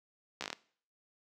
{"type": "slowing click train", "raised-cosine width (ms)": 0.2, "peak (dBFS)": -19, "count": 7, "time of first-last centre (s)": [0.41, 0.529], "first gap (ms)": 14, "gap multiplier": 1.14, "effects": ["noise-tail reverb RT60 0.5 s tail -20 dB re dry", "high-pass 200 Hz 12 dB/octave"]}